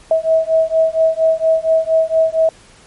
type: beating tone pair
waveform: sine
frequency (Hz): 643 / 647.3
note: E5 / E5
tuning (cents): -43 / -32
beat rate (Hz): 4.3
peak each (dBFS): -14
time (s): 0.11-2.49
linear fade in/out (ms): 2
effects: pink hiss -45 dBFS RMS until 2.86 s + MP3 48 kbps